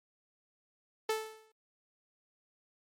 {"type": "tone with exponential decay", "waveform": "sawtooth", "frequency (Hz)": 438.1, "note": "A4", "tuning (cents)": -7, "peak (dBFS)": -24, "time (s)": [1.09, 1.52], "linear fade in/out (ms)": 5, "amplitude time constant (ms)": 92, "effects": ["MP3 64 kbps"]}